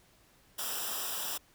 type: noise with comb filter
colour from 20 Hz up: white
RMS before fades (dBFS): -36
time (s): 0.58-1.38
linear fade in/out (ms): 10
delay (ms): 0.46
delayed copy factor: -0.8
effects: pink hiss -64 dBFS RMS until 1.54 s